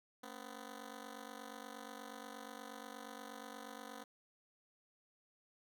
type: ring-modulated tone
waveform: 10% pulse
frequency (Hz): 250.8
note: B3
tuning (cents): +27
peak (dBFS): -37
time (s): 0.23-4.04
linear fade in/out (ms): 5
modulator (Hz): 24.2
effects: 13-bit